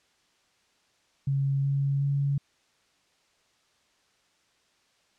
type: tone with pitch steps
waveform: sine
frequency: 137.8 / 139.16 / 140.53 Hz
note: C#3 / C#3 / C#3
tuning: -10 / +7 / +24 cents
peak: -23 dBFS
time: 1.27-2.38 s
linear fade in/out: 5 ms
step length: 370 ms
effects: white hiss -67 dBFS RMS until 5.18 s + low-pass 6000 Hz 12 dB/octave